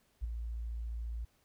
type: tone with ADSR envelope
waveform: sine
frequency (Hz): 57.2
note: A#1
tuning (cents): -32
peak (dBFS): -30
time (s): 0.21-1.25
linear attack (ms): 30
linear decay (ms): 12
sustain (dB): -6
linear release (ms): 7
effects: pink hiss -72 dBFS RMS until 1.44 s